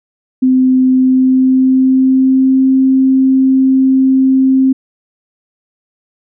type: tone with pitch glide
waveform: sine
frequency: 258.1 to 264 Hz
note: C4 to C4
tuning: -23 to +16 cents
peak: -6 dBFS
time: 0.42-4.73 s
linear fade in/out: 10 ms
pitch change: +39 cents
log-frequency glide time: 0.89-2.66 s
effects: none